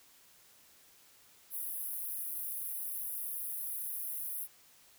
pink high-pass noise, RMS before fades -39 dBFS, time 1.5-4.48 s, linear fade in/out 50 ms, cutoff 10000 Hz, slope 96 dB/octave, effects white hiss -62 dBFS RMS until 4.98 s

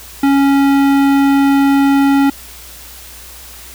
sine tone with tanh clipping, 277.2 Hz, C#4, in tune, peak -10 dBFS, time 0.23-2.3 s, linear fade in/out 5 ms, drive 18 dB, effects added 60 Hz sine -39 dBFS peak until 3.74 s + white hiss -35 dBFS RMS until 3.74 s

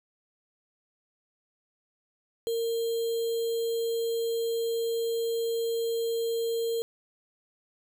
sine tone with sample-and-hold, 459.7 Hz, A#4, 24 cents flat, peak -26 dBFS, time 2.47-6.82 s, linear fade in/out 0 ms, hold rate 3675 Hz, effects none

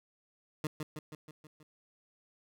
20% pulse tone with echo, 153.1 Hz, D#3, 28 cents flat, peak -27 dBFS, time 0.64-0.67 s, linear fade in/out 2 ms, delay 160 ms, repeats 6, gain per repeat -4 dB, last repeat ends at 1.63 s, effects none

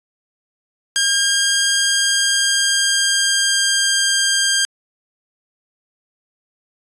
10% pulse tone with pitch glide, 1611 to 1597.1 Hz, G6 to G6, +47 to +32 cents, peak -5 dBFS, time 0.96-4.65 s, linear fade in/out 0 ms, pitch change -15 cents, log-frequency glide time 1.7-4.12 s, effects resampled to 22050 Hz

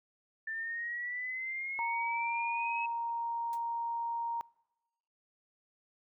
sine exponential sweep, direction up, 1772 to 2584 Hz, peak -35 dBFS, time 0.47-2.86 s, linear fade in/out 5 ms
sine tone, 932.3 Hz, A#5, in tune, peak -32 dBFS, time 1.79-4.41 s, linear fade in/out 0 ms
white noise with exponential decay, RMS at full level -49 dBFS, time 3.53-3.62 s, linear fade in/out 0 ms, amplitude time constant 18 ms
effects noise-tail reverb RT60 1.0 s tail -24 dB re dry

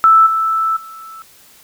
sine tone with level steps, 1318.5 Hz, E6, in tune, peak -5 / -13 / -31 dBFS, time 0.04-1.22 s, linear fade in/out 0 ms, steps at 0.26 / 0.76 s, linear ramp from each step 10 ms, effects white hiss -46 dBFS RMS until 1.63 s

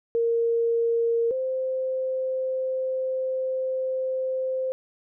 sine tone pair in turn, 463.8 / 520.6 Hz, A#4 / C5, -9 / -9 cents, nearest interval major second, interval 200 cents, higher second, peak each -20 / -24 dBFS, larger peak first, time 0.15-1.31 / 1.31-4.72 s, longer second, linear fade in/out 0 ms, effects none

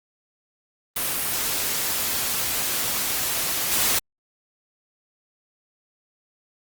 white noise with level steps, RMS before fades -25 / -21 dBFS, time 0.96-3.99 s, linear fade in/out 5 ms, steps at 3.71 s, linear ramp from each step 5 ms, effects Opus 32 kbps

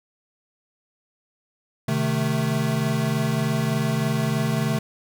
square chord, A diminished, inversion first, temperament equal with one note detuned, 130.81 / 154.13 / 220 Hz, C3 / Eb3 / A3, 0 / -16 / 0 cents, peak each -26 dBFS, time 1.88-4.79 s, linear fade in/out 5 ms, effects none

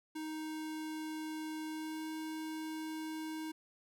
square tone with pitch glide, 312.4 to 314.8 Hz, D#4 to D#4, +7 to +20 cents, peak -40 dBFS, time 0.15-3.52 s, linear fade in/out 10 ms, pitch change +13 cents, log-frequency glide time 1.67-2.08 s, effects none

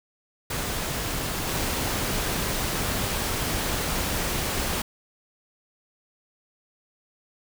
pink noise with level steps, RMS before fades -29 / -27 dBFS, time 0.5-4.82 s, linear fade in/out 5 ms, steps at 1.47 s, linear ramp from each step 20 ms, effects none

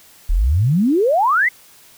sine exponential sweep, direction up, 34.65 to 2114 Hz, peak -12 dBFS, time 0.29-1.49 s, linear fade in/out 10 ms, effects white hiss -47 dBFS RMS until 1.97 s

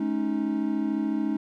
triangle chord, Ab suspended fourth, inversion none, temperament equal with one note detuned, 213.1 / 277.2 / 311.1 Hz, Ab3 / Db4 / Eb4, +45 / 0 / 0 cents, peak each -27 / -27 / -26 dBFS, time 0-1.37 s, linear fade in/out 5 ms, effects none

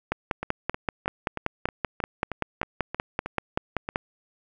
two click trains, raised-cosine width 0.5 ms, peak -9 / -15 dBFS, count 21 / 12, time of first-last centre 0.12-3.959 / 0.43-3.889 s, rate 5.21 / 3.18 Hz, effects none

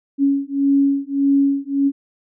sine beating tone pair, 277.2 / 278.9 Hz, C#4 / C#4, 0 / +11 cents, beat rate 1.7 Hz, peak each -17 dBFS, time 0.18-1.92 s, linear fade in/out 50 ms, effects none

